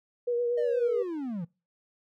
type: tone with vibrato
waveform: sine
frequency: 480 Hz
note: B4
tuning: 49 cents flat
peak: -25 dBFS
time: 0.27-1.03 s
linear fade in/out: 10 ms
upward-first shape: sine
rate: 8.5 Hz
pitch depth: 26 cents each way
type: linear sweep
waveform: triangle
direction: down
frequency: 622.3 to 157.4 Hz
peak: -29 dBFS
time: 0.57-1.45 s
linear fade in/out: 10 ms
effects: noise-tail reverb RT60 0.3 s tail -25 dB re dry